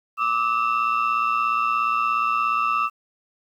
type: tone cluster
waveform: sine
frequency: 1172 / 1289 / 2690 Hz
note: D6 / E6 / E7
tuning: -4 / -39 / +34 cents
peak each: -21 / -22 / -27 dBFS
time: 0.17-2.9 s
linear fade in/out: 50 ms
effects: tanh soft clip ceiling -13 dBFS + 9-bit